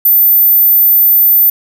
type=tone; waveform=sine; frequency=14070 Hz; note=A9; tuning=1 cent flat; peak=-3 dBFS; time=0.05-1.5 s; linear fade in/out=5 ms; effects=tanh soft clip ceiling -2 dBFS + 7-bit